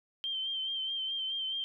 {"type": "tone with vibrato", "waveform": "sine", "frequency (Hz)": 3136, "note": "G7", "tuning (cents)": 0, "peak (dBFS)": -32, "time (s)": [0.24, 1.64], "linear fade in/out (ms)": 0, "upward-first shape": "sine", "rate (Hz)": 4.7, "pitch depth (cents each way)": 37, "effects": []}